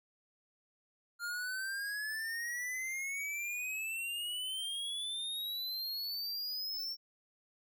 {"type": "exponential sweep", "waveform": "square", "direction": "up", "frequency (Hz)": [1396.9, 5490], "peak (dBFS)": -37, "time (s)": [1.19, 6.97], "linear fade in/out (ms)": 50, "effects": []}